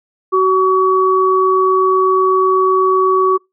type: tone pair together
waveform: sine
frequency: 376.3 / 1132 Hz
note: F#4 / C#6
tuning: +29 / +36 cents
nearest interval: octave + perfect fifth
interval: 1907 cents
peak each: -12 dBFS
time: 0.32-3.38 s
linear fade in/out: 20 ms
effects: noise-tail reverb RT60 0.2 s tail -25 dB re dry